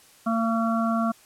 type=harmonic tone; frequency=227.1 Hz; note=A#3; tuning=45 cents flat; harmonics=1 / 3 / 5 / 6; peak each=-23 / -28 / -30 / -31 dBFS; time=0.26-1.12 s; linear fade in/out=10 ms; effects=white hiss -54 dBFS RMS until 1.25 s + low-pass 12000 Hz 12 dB/octave